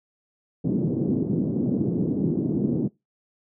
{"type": "band-pass noise", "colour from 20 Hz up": "pink", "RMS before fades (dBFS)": -24, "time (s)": [0.64, 2.88], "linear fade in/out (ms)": 10, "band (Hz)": [150, 340], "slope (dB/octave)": 24, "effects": ["noise-tail reverb RT60 0.2 s tail -21 dB re dry"]}